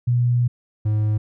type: tone pair in turn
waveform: sine / triangle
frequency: 121.7 / 106.78 Hz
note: B2 / G#2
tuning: -25 / +49 cents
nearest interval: major second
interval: 226 cents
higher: first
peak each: -15 dBFS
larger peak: neither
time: 0.07-0.48 / 0.85-1.18 s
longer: first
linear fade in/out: 10 ms
effects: none